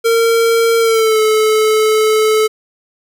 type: tone with pitch glide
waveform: square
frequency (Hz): 458.7 to 433.5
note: A#4 to A4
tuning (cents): -28 to -26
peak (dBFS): -10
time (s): 0.04-2.48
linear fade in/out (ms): 20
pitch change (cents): -98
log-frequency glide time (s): 0.79-1.2
effects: none